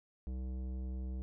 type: tone with tanh clipping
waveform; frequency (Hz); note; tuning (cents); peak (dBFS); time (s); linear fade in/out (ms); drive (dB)
sine; 63.9; C2; -40; -39; 0.27-1.22; 0; 14
effects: none